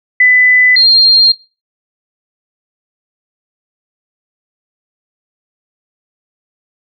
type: tone pair in turn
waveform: sine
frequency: 2000 / 4203 Hz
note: B6 / C8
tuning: +21 / +7 cents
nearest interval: octave + minor second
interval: 1286 cents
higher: second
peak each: -4 dBFS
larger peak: neither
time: 0.2-0.76 / 0.76-1.32 s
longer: neither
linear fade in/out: 5 ms
effects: noise-tail reverb RT60 0.3 s tail -17 dB re dry